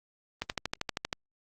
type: click train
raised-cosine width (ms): 0.2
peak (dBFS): -13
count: 10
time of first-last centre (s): 0.42-1.129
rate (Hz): 12.7
effects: Opus 32 kbps